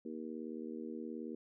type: harmonic tone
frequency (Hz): 78.8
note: D#2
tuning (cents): +23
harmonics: 3 / 4 / 5 / 6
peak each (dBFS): -44 / -46 / -48 / -50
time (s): 0.05-1.35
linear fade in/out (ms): 5
effects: none